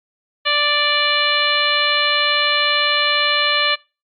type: harmonic tone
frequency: 587.3 Hz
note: D5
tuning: in tune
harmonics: 1 / 2 / 3 / 4 / 5 / 6 / 7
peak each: -25 / -22 / -22 / -22 / -21 / -23 / -23 dBFS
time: 0.45-3.76 s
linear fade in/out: 20 ms
effects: noise-tail reverb RT60 0.3 s tail -24 dB re dry + Opus 48 kbps